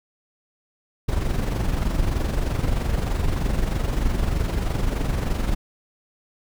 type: noise with amplitude modulation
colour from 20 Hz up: brown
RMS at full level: -20 dBFS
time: 1.08-5.55 s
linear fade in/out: 10 ms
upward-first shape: sine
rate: 23.2 Hz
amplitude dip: 55%
effects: none